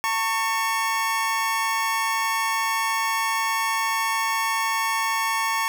25% pulse tone pair together, 902.4 / 1108.7 Hz, A5 / C#6, +44 / 0 cents, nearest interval major third, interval 356 cents, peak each -21 dBFS, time 0.04-5.68 s, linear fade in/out 0 ms, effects none

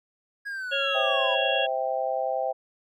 triangle linear sweep, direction down, 1661.2 to 957 Hz, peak -29 dBFS, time 0.45-1.36 s, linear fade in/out 20 ms
harmonic tone, 552 Hz, C#5, 7 cents flat, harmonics 1 / 3 / 5 / 6, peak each -29 / -32 / -29 / -29 dBFS, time 0.71-1.67 s, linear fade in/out 20 ms
sine chord, C major, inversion none, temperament just, 523.3 / 654.1 / 784.9 Hz, C5 / E5 / G5, 0 / -14 / +2 cents, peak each -29 dBFS, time 0.94-2.53 s, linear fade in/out 20 ms
effects none

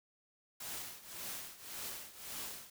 white noise with tremolo, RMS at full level -42 dBFS, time 0.6-2.7 s, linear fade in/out 5 ms, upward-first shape triangle, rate 1.8 Hz, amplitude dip 85%, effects none

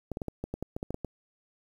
clicks, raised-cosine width 2 ms, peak -20 dBFS, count 12, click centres 0.117 / 0.171 / 0.218 / 0.283 / 0.44 / 0.54 / 0.626 / 0.765 / 0.829 / 0.906 / 0.944 / 1.047 s, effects 9-bit

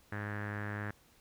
sawtooth tone with low-pass filter, 103.83 Hz, G#2, in tune, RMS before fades -39 dBFS, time 0.12-0.91 s, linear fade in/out 5 ms, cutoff 1700 Hz, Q 6.1, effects pink hiss -65 dBFS RMS until 1.2 s

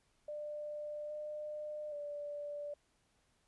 sine tone with pitch steps, 596 / 602 / 584 Hz, D5 / D5 / D5, +25 / +43 / -10 cents, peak -40 dBFS, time 0.28-2.74 s, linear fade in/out 5 ms, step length 820 ms, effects pink hiss -75 dBFS RMS until 3.47 s + resampled to 24000 Hz

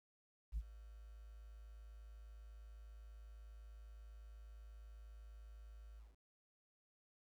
sine tone with ADSR envelope, 54.1 Hz, A1, 29 cents flat, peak -34 dBFS, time 0.52-6.17 s, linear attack 52 ms, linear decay 47 ms, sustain -19 dB, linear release 180 ms, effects tanh soft clip ceiling -36 dBFS + 12-bit

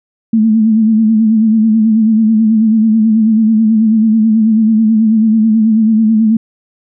sine tone with vibrato, 220 Hz, A3, in tune, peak -6 dBFS, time 0.33-6.37 s, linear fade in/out 5 ms, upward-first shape sine, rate 9.2 Hz, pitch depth 55 cents each way, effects none

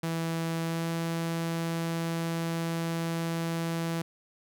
sawtooth tone with pitch glide, 164.7 to 166.04 Hz, E3 to E3, -1 to +13 cents, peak -25 dBFS, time 0.03-4.02 s, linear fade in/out 5 ms, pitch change +14 cents, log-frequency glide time 0.63-0.88 s, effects none

